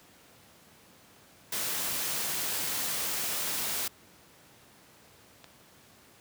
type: noise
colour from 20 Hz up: white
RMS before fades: -32 dBFS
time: 1.52-3.88 s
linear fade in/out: 5 ms
type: clicks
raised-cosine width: 0.2 ms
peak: -29 dBFS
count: 2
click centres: 3.476 / 5.443 s
effects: pink hiss -57 dBFS RMS until 6.2 s + high-pass 100 Hz 12 dB/octave